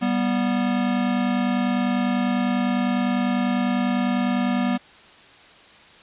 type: tone pair together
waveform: square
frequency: 194.6 / 244.6 Hz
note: G3 / B3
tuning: -12 / -16 cents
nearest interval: major third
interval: 396 cents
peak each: -25 / -22 dBFS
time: 0.01-4.78 s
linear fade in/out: 20 ms
effects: white hiss -48 dBFS RMS until 6.02 s + resampled to 8000 Hz